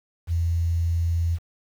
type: tone with quantisation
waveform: sine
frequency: 84.2 Hz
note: E2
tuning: 37 cents sharp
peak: -20 dBFS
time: 0.27-1.39 s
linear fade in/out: 50 ms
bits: 8
effects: none